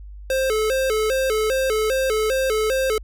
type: tone with vibrato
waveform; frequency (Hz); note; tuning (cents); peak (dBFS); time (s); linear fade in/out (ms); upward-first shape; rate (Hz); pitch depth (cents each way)
square; 478.1; A#4; +44; -19; 0.3-2.98; 2; square; 2.5; 170
effects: added 50 Hz sine -35 dBFS peak until 3.03 s